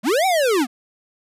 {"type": "linear two-way sweep", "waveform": "square", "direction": "up then down", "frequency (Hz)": [179.7, 784, 223.5], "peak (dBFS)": -16, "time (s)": [0.03, 0.67], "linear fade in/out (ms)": 50, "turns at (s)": 0.26, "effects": ["resampled to 32000 Hz"]}